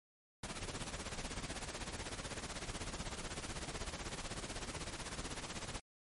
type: noise with tremolo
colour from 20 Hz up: pink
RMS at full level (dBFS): -41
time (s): 0.43-5.8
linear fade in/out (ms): 5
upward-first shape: sine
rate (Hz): 16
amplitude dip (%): 70
effects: MP3 48 kbps